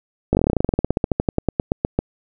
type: slowing click train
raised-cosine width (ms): 2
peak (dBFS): -3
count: 28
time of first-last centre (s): 0.33-1.99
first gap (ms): 19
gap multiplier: 1.08
effects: none